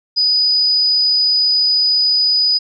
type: tone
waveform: sine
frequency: 4967 Hz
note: D#8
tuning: 4 cents flat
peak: -11 dBFS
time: 0.16-2.59 s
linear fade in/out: 20 ms
effects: none